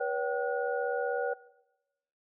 sine tone cluster, 485 / 561 / 769 / 1449 Hz, B4 / C#5 / G5 / F#6, -31 / +21 / -33 / -37 cents, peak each -32 / -34 / -35 / -37 dBFS, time 0-1.34 s, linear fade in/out 10 ms, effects noise-tail reverb RT60 0.9 s tail -19 dB re dry

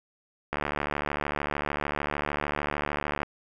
click train, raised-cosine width 0.5 ms, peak -13 dBFS, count 199, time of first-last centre 0.53-3.231 s, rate 73.3 Hz, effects 9-bit

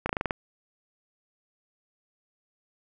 slowing click train, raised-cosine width 0.5 ms, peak -12 dBFS, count 7, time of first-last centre 0.06-0.308 s, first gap 33 ms, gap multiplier 1.09, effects none

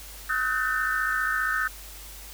sine tone cluster, 1273 / 1492 / 1547 / 1798 Hz, D#6 / F#6 / G6 / A6, +39 / +14 / -23 / +37 cents, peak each -29 dBFS, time 0.29-1.68 s, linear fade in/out 10 ms, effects added 50 Hz sine -44 dBFS peak until 2.33 s + white hiss -44 dBFS RMS until 2.33 s

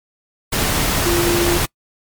sine tone in noise, 345.8 Hz, F4, 17 cents flat, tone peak -16 dBFS, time 1.05-1.58 s, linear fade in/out 10 ms, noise pink, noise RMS -18 dBFS, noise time 0.52-1.66 s, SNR -1 dB, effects noise-tail reverb RT60 0.1 s tail -25 dB re dry + MP3 96 kbps

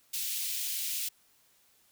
white high-pass noise, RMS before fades -34 dBFS, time 0.13-1.09 s, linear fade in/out 10 ms, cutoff 2500 Hz, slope 24 dB/octave, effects white hiss -66 dBFS RMS until 1.91 s

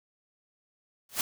white noise with exponential growth, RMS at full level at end -23 dBFS, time 1.09-1.21 s, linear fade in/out 2 ms, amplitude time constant 26 ms, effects none

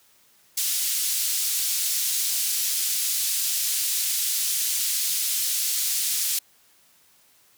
white band-pass noise, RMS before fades -25 dBFS, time 0.57-6.39 s, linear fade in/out 5 ms, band 3800 to 14000 Hz, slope 12 dB/octave, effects white hiss -59 dBFS RMS until 7.57 s + high-pass 60 Hz 12 dB/octave

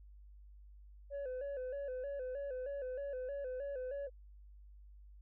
sine tone with vibrato, 535 Hz, C5, 38 cents sharp, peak -36 dBFS, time 1.1-4.1 s, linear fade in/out 50 ms, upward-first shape square, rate 3.2 Hz, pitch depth 90 cents each way, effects tanh soft clip ceiling -38 dBFS + added 50 Hz sine -54 dBFS peak until 5.21 s

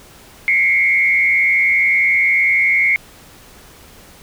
sine tone with frequency modulation, 2159 Hz, C#7, 46 cents flat, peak -11 dBFS, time 0.48-2.96 s, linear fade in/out 0 ms, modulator 111 Hz, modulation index 0.91, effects pink hiss -43 dBFS RMS until 4.22 s

